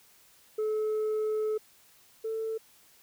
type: tone pair in turn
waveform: sine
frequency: 431.2 / 444.1 Hz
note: A4 / A4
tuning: -35 / +16 cents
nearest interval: minor second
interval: 51 cents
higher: second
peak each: -24 / -29 dBFS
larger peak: first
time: 0.58-1.58 / 2.24-2.58 s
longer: first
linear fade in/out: 10 ms
effects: tanh soft clip ceiling -26 dBFS + white hiss -60 dBFS RMS until 3.02 s